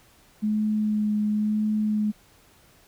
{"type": "tone with vibrato", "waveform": "sine", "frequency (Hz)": 212.1, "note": "G#3", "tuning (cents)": 37, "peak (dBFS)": -21, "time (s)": [0.42, 2.12], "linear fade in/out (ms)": 20, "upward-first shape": "sine", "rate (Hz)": 0.97, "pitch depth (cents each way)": 14, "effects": ["pink hiss -57 dBFS RMS until 2.87 s"]}